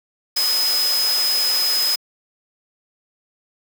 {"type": "tone in noise", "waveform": "sine", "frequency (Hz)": 5060, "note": "D#8", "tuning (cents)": 28, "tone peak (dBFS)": -17, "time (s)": [0.36, 1.96], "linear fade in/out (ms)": 10, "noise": "white", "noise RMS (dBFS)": -25, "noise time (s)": [0.36, 1.96], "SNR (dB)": 5, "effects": ["high-pass 400 Hz 12 dB/octave"]}